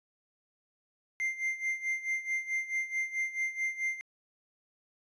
triangle tone with tremolo, 2094 Hz, C7, 1 cent sharp, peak -26 dBFS, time 1.2-4.01 s, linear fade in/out 0 ms, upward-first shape sine, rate 4.6 Hz, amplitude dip 80%, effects resampled to 22050 Hz

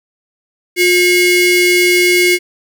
45% pulse ring-modulated tone, 1261 Hz, D#6, 23 cents sharp, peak -5 dBFS, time 0.76-2.39 s, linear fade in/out 50 ms, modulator 904 Hz, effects none

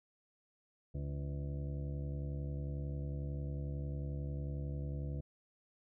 harmonic tone with a mistuned harmonic, 71.1 Hz, C#2, 45 cents sharp, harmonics 1 / 2 / 3 / 4 / 5 / 7 / 8 / 9, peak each -40 / -40 / -54 / -51 / -54 / -53 / -62 / -59 dBFS, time 0.94-5.21 s, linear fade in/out 10 ms, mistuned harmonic 5, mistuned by -46 cents, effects none

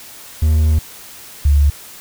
triangle / sine tone pair in turn, 77.78 / 71.75 Hz, D#2 / D2, 0 / -40 cents, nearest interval minor second, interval 140 cents, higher first, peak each -8 dBFS, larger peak neither, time 0.42-0.79 / 1.45-1.7 s, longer first, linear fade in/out 5 ms, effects white hiss -37 dBFS RMS until 2 s

